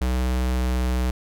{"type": "tone with pitch glide", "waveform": "square", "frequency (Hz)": [63, 62.56], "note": ["B1", "B1"], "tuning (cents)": [35, 23], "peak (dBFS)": -21, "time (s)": [0.01, 1.11], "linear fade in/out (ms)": 5, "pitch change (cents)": -12, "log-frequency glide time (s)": [0.45, 0.81], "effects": []}